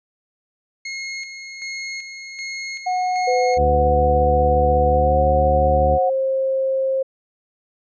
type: tone with tremolo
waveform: sawtooth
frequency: 2156 Hz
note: C#7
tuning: 49 cents flat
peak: -23 dBFS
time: 0.85-3.58 s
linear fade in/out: 5 ms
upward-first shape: square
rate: 1.3 Hz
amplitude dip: 50%
type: tone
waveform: sine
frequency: 734 Hz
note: F#5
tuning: 14 cents flat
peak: -18 dBFS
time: 2.86-6.1 s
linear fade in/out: 10 ms
type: tone with pitch glide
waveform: sine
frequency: 504 to 531.8 Hz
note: B4 to C5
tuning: +35 to +28 cents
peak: -17 dBFS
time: 3.27-7.03 s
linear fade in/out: 10 ms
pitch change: +93 cents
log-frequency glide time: 4.88-5.2 s
type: harmonic tone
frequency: 74.4 Hz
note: D2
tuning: 23 cents sharp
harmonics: 1 / 2 / 3 / 4 / 5 / 6 / 7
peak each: -19 / -27 / -30 / -32 / -31 / -38 / -38 dBFS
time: 3.56-5.99 s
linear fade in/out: 50 ms
effects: resampled to 16000 Hz